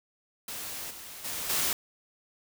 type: noise with level steps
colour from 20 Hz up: white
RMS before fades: -38 / -44 / -35 / -28 dBFS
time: 0.48-1.73 s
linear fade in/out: 2 ms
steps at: 0.9 / 1.24 / 1.49 s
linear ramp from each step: 10 ms
effects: none